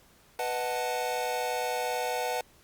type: chord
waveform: square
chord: B dominant seventh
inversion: none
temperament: equal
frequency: 493.9 / 622.3 / 740 / 880 Hz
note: B4 / D#5 / F#5 / A5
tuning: 0 / 0 / 0 / 0 cents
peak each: -34 / -38 / -34 / -36 dBFS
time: 0.39-2.41 s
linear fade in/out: 2 ms
effects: pink hiss -60 dBFS RMS until 2.63 s + Opus 48 kbps